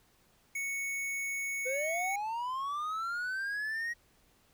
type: tone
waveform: square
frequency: 2217 Hz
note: C#7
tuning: in tune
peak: -34 dBFS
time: 0.55-2.16 s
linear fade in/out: 5 ms
type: linear sweep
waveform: triangle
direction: up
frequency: 493.9 to 1900 Hz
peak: -31 dBFS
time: 1.65-3.94 s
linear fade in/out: 20 ms
effects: pink hiss -67 dBFS RMS until 4.53 s